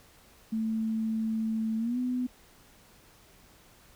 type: tone with pitch glide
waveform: sine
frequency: 221.6 to 250.2 Hz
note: A3 to B3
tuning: +13 to +23 cents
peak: -27 dBFS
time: 0.52-2.27 s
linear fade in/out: 10 ms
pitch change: +210 cents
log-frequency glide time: 1.78-1.98 s
effects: pink hiss -58 dBFS RMS until 3.95 s